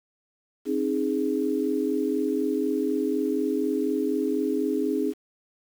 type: chord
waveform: sine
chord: Ab major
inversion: first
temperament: equal with one note detuned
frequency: 267 / 311.1 / 415.3 Hz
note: C4 / Eb4 / Ab4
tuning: +35 / 0 / 0 cents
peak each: -27 dBFS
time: 0.65-5.14 s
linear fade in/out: 50 ms
effects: 8-bit